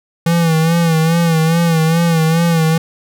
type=tone with vibrato; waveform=square; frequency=164.6 Hz; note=E3; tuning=2 cents flat; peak=-11 dBFS; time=0.26-2.78 s; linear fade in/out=5 ms; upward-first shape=sine; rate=2.4 Hz; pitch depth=60 cents each way; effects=none